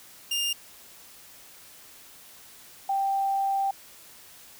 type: tone pair in turn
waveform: sawtooth / sine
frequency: 2809 / 784.6 Hz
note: F7 / G5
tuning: +9 / +1 cents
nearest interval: octave + minor seventh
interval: 2208 cents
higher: first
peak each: -22 / -23 dBFS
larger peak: first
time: 0.31-0.53 / 2.89-3.71 s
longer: second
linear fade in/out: 5 ms
effects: white hiss -50 dBFS RMS until 4.59 s